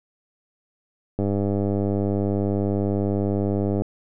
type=click train; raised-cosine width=2 ms; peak=-11 dBFS; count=264; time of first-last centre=1.19-3.82 s; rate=100 Hz; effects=none